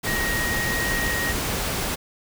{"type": "tone in noise", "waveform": "sine", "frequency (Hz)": 1881, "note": "A#6", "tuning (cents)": 15, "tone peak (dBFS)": -25, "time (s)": [0.06, 1.33], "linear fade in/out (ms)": 20, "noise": "pink", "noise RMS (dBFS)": -26, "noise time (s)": [0.03, 1.96], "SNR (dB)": -2, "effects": []}